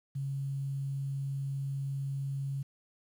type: tone with quantisation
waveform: sine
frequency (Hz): 137.6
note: C#3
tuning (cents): -12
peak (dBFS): -32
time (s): 0.15-2.63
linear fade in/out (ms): 10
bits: 10
effects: none